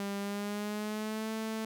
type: tone with pitch glide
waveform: sawtooth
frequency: 200 to 220.6 Hz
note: G3 to A3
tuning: +35 to +5 cents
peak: -30 dBFS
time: 0-1.65 s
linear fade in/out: 2 ms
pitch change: +170 cents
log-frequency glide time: 0.19-1.31 s
effects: none